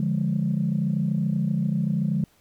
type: chord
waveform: sine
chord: D diminished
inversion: none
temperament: equal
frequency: 146.83 / 174.61 / 207.7 Hz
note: D3 / F3 / Ab3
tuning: 0 / 0 / 0 cents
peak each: -25 dBFS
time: 0-2.24 s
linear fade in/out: 2 ms
effects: tanh soft clip ceiling -14 dBFS + pink hiss -61 dBFS RMS until 2.4 s